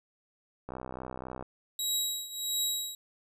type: click train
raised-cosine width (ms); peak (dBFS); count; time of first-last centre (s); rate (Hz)
1; -25; 48; 0.69-1.426; 63.9
type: tone with tremolo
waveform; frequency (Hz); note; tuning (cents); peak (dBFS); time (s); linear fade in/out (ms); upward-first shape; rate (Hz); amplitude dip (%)
20% pulse; 3853; B7; -44; -21; 1.79-2.95; 2; triangle; 1.5; 85
effects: none